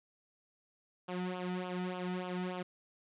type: tone with flanger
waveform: sawtooth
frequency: 181.5 Hz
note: F#3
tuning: 33 cents flat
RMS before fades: -38 dBFS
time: 1.08-2.63 s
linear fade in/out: 10 ms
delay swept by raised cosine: 0.48 to 1.88 ms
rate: 3.4 Hz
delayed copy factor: -0.8
effects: resampled to 8000 Hz + 12-bit